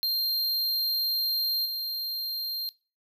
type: tone with level steps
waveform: square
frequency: 4186 Hz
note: C8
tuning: in tune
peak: -25 / -30 dBFS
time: 0.03-2.69 s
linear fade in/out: 0 ms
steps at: 1.65 s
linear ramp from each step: 10 ms
effects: noise-tail reverb RT60 0.3 s tail -20 dB re dry